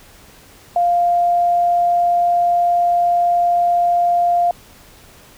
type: tone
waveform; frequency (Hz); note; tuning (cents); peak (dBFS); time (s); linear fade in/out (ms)
sine; 698.5; F5; 0; -12; 0.76-4.51; 2
effects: pink hiss -45 dBFS RMS until 5.37 s